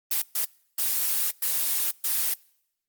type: noise bursts at uneven times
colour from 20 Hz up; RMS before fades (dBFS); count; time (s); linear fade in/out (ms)
blue; -25; 5; 0.11-0.22 / 0.35-0.45 / 0.78-1.31 / 1.42-1.91 / 2.04-2.34; 5
effects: noise-tail reverb RT60 0.8 s tail -26 dB re dry + Opus 24 kbps